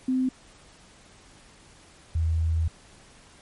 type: tone pair in turn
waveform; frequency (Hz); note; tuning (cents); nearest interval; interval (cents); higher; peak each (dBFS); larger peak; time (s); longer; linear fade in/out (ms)
sine; 258 / 81.26; C4 / E2; -24 / -24; octave + minor sixth; 2000; first; -21; neither; 0.08-0.29 / 2.15-2.68; second; 5
effects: pink hiss -53 dBFS RMS until 3.41 s + MP3 48 kbps